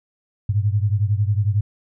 sine beating tone pair, 100 / 111 Hz, G2 / A2, +35 / +16 cents, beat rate 11 Hz, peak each -18 / -21 dBFS, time 0.49-1.61 s, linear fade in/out 5 ms, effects none

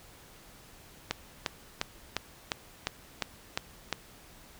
click train, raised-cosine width 0.2 ms, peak -11 dBFS, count 9, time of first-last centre 1.11-3.927 s, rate 2.84 Hz, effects pink hiss -54 dBFS RMS until 4.59 s

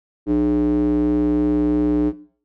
square tone with band-pass filter, 60.1 Hz, B1, 46 cents flat, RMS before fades -17 dBFS, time 0.26-2.13 s, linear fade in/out 50 ms, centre 330 Hz, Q 8.3, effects noise-tail reverb RT60 0.5 s tail -18 dB re dry

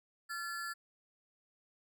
square ring-modulated tone, 1547 Hz, G6, 23 cents flat, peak -36 dBFS, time 0.29-0.74 s, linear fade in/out 20 ms, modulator 177 Hz, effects none

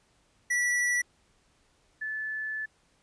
square / sine tone pair in turn, 1952 / 1739 Hz, B6 / A6, -21 / -21 cents, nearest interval major second, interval 200 cents, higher first, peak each -25 / -31 dBFS, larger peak first, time 0.5-1.02 / 2.01-2.66 s, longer second, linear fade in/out 10 ms, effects pink hiss -67 dBFS RMS until 3.02 s + resampled to 22050 Hz

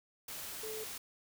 sine tone in noise, 436 Hz, A4, 16 cents flat, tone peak -41 dBFS, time 0.63-0.84 s, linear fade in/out 5 ms, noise white, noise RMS -44 dBFS, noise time 0.28-0.98 s, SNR 0 dB, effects none

